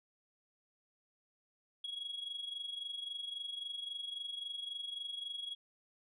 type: tone with amplitude modulation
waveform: sine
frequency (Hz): 3322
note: G#7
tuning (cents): 0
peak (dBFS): -35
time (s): 1.84-5.55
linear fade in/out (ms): 5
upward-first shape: sine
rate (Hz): 23.7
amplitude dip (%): 75
effects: tanh soft clip ceiling -36 dBFS